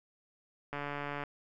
click train, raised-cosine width 0.5 ms, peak -23 dBFS, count 74, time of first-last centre 0.73-1.237 s, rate 144 Hz, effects none

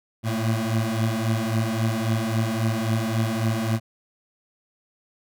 25% pulse beating tone pair, 110 / 113.7 Hz, A2 / A#2, 0 / -43 cents, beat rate 3.7 Hz, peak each -21 dBFS, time 0.23-3.8 s, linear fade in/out 50 ms, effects none

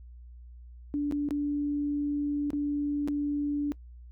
sine tone with dropouts, 290.2 Hz, D4, 21 cents flat, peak -26 dBFS, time 0.94-3.72 s, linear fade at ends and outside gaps 0 ms, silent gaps 1.112-1.123 / 1.288-1.308 / 2.504-2.532 / 3.076-3.084 s, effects noise-tail reverb RT60 0.1 s tail -22 dB re dry + added 60 Hz sine -45 dBFS peak until 4.11 s

